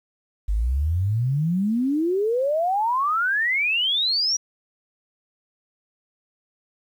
sine exponential sweep, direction up, 48.4 to 5830 Hz, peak -19 dBFS, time 0.48-4.37 s, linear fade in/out 10 ms, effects 9-bit

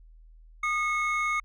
triangle tone pair together, 1225 / 2183 Hz, D#6 / C#7, -27 / -27 cents, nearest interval minor seventh, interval 1000 cents, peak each -26 / -26 dBFS, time 0.63-1.4 s, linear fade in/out 5 ms, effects added 40 Hz sine -49 dBFS peak until 1.44 s + resampled to 24000 Hz

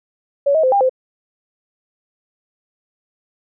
sine tone with pitch steps, 563 / 635 / 517 / 800 / 517 Hz, C#5 / D#5 / C5 / G5 / C5, +27 / +35 / -21 / +35 / -21 cents, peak -11 dBFS, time 0.46-0.895 s, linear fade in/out 10 ms, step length 87 ms, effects none

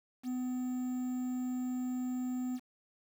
triangle tone with quantisation, 251.9 Hz, B3, 34 cents sharp, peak -31 dBFS, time 0.23-2.6 s, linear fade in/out 50 ms, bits 9, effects none

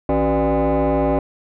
sine tone with frequency modulation, 159.3 Hz, D#3, 41 cents sharp, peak -12 dBFS, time 0.09-1.19 s, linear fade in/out 2 ms, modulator 217 Hz, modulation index 3, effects tanh soft clip ceiling -14 dBFS

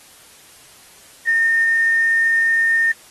sine tone with quantisation, 1824 Hz, A#6, 38 cents flat, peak -13 dBFS, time 1.27-2.92 s, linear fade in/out 5 ms, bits 6, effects white hiss -46 dBFS RMS until 3.1 s + AAC 32 kbps

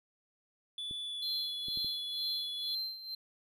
triangle tone with pitch glide, 3460 to 3406 Hz, A7 to G#7, -30 to +43 cents, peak -36 dBFS, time 0.78-2.75 s, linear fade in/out 2 ms, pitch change -27 cents, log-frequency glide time 1.03-1.35 s
clicks, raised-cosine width 3 ms, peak -36 dBFS, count 4, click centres 0.911 / 1.684 / 1.774 / 1.846 s
triangle tone with tremolo, 4128 Hz, C8, 24 cents flat, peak -32 dBFS, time 1.22-3.15 s, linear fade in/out 5 ms, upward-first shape sine, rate 2.1 Hz, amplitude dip 75%
effects none

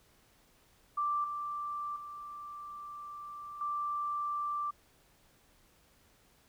sine tone with level steps, 1175 Hz, D6, 1 cent sharp, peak -29 / -35 / -42 / -32 dBFS, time 0.97-4.71 s, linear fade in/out 10 ms, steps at 1.24 / 1.96 / 3.61 s, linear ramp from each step 2 ms, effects pink hiss -66 dBFS RMS until 6.48 s

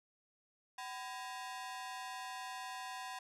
sawtooth ring-modulated tone, 882 Hz, A5, 4 cents sharp, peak -36 dBFS, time 0.78-3.19 s, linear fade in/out 5 ms, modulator 124 Hz, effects low-pass 10000 Hz 12 dB/octave

